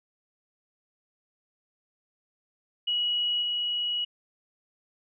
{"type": "tone with level steps", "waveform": "sine", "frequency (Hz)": 2915, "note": "F#7", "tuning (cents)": -26, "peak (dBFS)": [-24, -26], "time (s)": [2.87, 4.05], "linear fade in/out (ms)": 10, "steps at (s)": 3.41, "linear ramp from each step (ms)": 20, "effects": []}